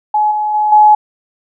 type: tone with level steps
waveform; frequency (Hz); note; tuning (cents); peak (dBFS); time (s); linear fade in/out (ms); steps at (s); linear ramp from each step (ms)
sine; 847; G#5; +34; -9 / -13 / -10 / -3; 0.14-0.95; 5; 0.31 / 0.54 / 0.72; 5
effects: none